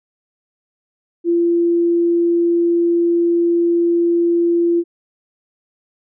sine tone, 341.9 Hz, F4, 37 cents flat, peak -12 dBFS, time 1.24-4.84 s, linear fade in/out 50 ms, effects none

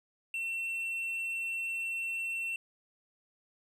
triangle tone, 2703 Hz, E7, 43 cents sharp, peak -31 dBFS, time 0.34-2.56 s, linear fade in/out 2 ms, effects resampled to 32000 Hz

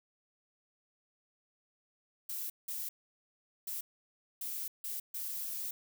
violet noise bursts at uneven times, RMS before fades -39 dBFS, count 6, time 2.29-2.5 / 2.68-2.89 / 3.67-3.81 / 4.41-4.68 / 4.84-5 / 5.14-5.71 s, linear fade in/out 5 ms, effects none

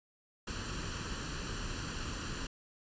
pink noise with comb filter, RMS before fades -39 dBFS, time 0.47-2.47 s, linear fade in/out 5 ms, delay 0.69 ms, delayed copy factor +0.65, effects resampled to 16000 Hz

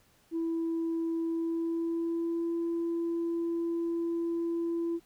sine tone with pitch glide, 330 to 336.7 Hz, E4 to E4, +2 to +37 cents, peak -27 dBFS, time 0.31-5 s, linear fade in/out 50 ms, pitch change +35 cents, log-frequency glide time 1.27-2.54 s, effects tanh soft clip ceiling -26 dBFS + pink hiss -65 dBFS RMS until 5.05 s

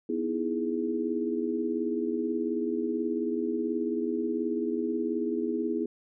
sine chord, E major seventh, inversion second, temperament equal, 246.9 / 311.1 / 329.6 / 415.3 Hz, B3 / D#4 / E4 / G#4, 0 / 0 / 0 / 0 cents, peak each -32 / -36 / -31 / -32 dBFS, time 0.09-5.86 s, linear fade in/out 5 ms, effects none

